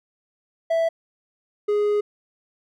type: tone pair in turn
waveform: triangle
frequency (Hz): 659.3 / 415.3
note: E5 / G#4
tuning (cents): 0 / 0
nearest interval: minor sixth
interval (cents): 800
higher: first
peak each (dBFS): -16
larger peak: neither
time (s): 0.7-0.89 / 1.68-2.01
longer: second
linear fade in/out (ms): 10
effects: none